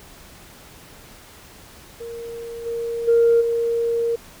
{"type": "tone with level steps", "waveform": "sine", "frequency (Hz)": 465.6, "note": "A#4", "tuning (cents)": -2, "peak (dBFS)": [-30, -23, -11, -18], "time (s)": [2, 4.16], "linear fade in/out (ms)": 10, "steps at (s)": [2.65, 3.07, 3.4], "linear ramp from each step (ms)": 20, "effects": ["tanh soft clip ceiling -8 dBFS", "pink hiss -45 dBFS RMS until 4.4 s"]}